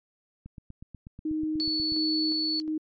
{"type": "click train", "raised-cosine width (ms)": 5, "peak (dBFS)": -30, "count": 13, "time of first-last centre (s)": [0.46, 1.922], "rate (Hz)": 8.21}
{"type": "tone with tremolo", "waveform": "sine", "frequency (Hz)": 311.1, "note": "D#4", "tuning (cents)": 0, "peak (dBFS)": -26, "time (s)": [1.25, 2.78], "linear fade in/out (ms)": 5, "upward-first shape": "square", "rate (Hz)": 1.4, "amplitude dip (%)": 40}
{"type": "tone", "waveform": "sine", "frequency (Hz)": 4435, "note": "C#8", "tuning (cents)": 0, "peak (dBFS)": -26, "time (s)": [1.6, 2.6], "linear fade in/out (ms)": 0}
{"effects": ["MP3 32 kbps"]}